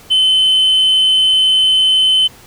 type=tone; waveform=sine; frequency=3054 Hz; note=G7; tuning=46 cents flat; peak=-6 dBFS; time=0.1-2.28 s; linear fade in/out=20 ms; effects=tanh soft clip ceiling -7 dBFS + pink hiss -41 dBFS RMS until 2.46 s